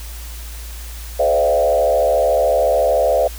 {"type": "tone with frequency modulation", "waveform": "sine", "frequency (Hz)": 593, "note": "D5", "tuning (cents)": 17, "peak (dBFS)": -12, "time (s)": [1.19, 3.28], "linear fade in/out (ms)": 10, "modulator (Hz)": 73.6, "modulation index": 1.5, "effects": ["added 57 Hz sine -29 dBFS peak until 3.38 s", "white hiss -37 dBFS RMS until 3.38 s"]}